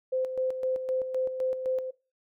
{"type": "tone with tremolo", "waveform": "sine", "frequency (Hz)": 517, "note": "C5", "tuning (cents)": -21, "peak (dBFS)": -25, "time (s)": [0.12, 1.91], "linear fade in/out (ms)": 10, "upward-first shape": "square", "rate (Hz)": 3.9, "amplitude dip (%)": 55, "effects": ["noise-tail reverb RT60 0.3 s tail -19 dB re dry"]}